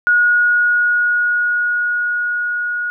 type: tone with level ramp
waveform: sine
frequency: 1448 Hz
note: F#6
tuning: 38 cents flat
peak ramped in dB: -9 to -18 dBFS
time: 0.07-2.9 s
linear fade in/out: 0 ms
effects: none